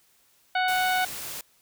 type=harmonic tone; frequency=740 Hz; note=F#5; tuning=in tune; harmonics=1 / 2 / 3 / 4 / 5 / 6; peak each=-24 / -27 / -32 / -36 / -36 / -41 dBFS; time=0.55-1.05 s; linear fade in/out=5 ms
type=noise; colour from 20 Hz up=white; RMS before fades=-36 dBFS; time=0.68-1.41 s; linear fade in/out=2 ms
effects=white hiss -63 dBFS RMS until 1.61 s